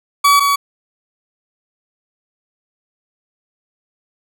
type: tone pair in turn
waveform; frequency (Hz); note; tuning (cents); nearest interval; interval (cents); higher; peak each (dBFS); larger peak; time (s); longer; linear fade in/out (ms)
40% pulse; 1140 / 1132.8; C#6 / C#6; +48 / +37; unison; 11; first; -7 / -11; first; 0.24-0.4 / 0.4-0.56; neither; 10
effects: none